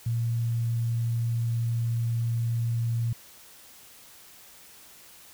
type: tone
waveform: sine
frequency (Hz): 116.54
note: A#2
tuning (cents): 0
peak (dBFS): -24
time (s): 0.06-3.13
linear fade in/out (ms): 5
effects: white hiss -51 dBFS RMS until 5.33 s